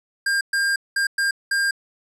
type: tone bursts at uneven times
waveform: square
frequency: 1604 Hz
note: G6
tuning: 39 cents sharp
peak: -19 dBFS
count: 5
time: 0.26-0.41 / 0.53-0.76 / 0.96-1.07 / 1.18-1.31 / 1.51-1.71 s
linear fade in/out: 5 ms
effects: low-pass 12000 Hz 12 dB/octave